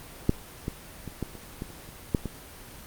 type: clicks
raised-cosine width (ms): 3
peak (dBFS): -7 / -16 / -22 / -16 / -28 / -20 / -30 / -29 / -9 / -18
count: 10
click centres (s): 0.294 / 0.681 / 1.077 / 1.227 / 1.353 / 1.621 / 1.703 / 1.89 / 2.148 / 2.257
effects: pink hiss -45 dBFS RMS until 2.86 s + Opus 24 kbps